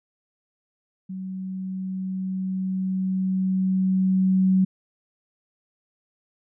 sine tone with level ramp, 188.2 Hz, F#3, 30 cents sharp, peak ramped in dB -30 to -15 dBFS, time 1.09-4.65 s, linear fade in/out 10 ms, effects none

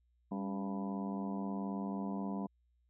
harmonic tone with a mistuned harmonic, 98.7 Hz, G2, 12 cents sharp, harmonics 2 / 3 / 4 / 5 / 6 / 7 / 8 / 9 / 10, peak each -37 / -43 / -49 / -52 / -54 / -48 / -55 / -52 / -49 dBFS, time 0.31-2.47 s, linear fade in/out 10 ms, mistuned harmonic 3, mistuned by -89 cents, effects added 60 Hz sine -70 dBFS peak until 2.89 s

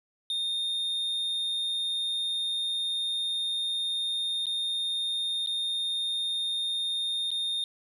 triangle tone with dropouts, 3659 Hz, A#7, 33 cents flat, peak -26 dBFS, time 0.3-7.64 s, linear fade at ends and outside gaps 1 ms, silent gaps 4.457-4.467 / 5.462-5.472 / 7.306-7.315 s, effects resampled to 32000 Hz

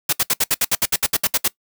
white noise bursts, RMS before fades -17 dBFS, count 14, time 0.09-1.48 s, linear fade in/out 5 ms, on 38 ms, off 66 ms, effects noise-tail reverb RT60 0.1 s tail -21 dB re dry

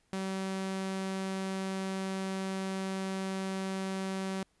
sawtooth tone, 191.2 Hz, G3, 43 cents flat, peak -29 dBFS, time 0.13-4.43 s, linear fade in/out 0 ms, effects pink hiss -72 dBFS RMS until 4.6 s + resampled to 24000 Hz

